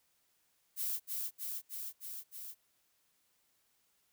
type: noise with echo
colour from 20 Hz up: violet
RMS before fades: -36 dBFS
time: 0.76-1 s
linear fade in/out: 50 ms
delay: 310 ms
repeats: 5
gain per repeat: -2 dB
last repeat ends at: 2.55 s
effects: white hiss -75 dBFS RMS until 4.12 s